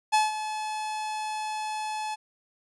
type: tone with ADSR envelope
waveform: 45% pulse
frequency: 859 Hz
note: A5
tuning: 42 cents flat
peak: -18 dBFS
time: 0.12-2.16 s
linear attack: 22 ms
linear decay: 170 ms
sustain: -12 dB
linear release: 24 ms
effects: resampled to 24000 Hz